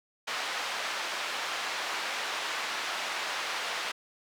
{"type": "band-pass noise", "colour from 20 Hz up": "pink", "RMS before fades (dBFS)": -34, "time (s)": [0.27, 3.92], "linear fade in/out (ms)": 10, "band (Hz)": [890, 4400], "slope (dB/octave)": 12, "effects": []}